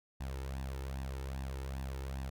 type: tone with flanger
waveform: sawtooth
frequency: 66.7 Hz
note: C2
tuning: 34 cents sharp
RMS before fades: -40 dBFS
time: 0.2-2.3 s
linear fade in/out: 10 ms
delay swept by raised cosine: 1.1 to 2.3 ms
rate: 2.5 Hz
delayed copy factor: +0.65
effects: none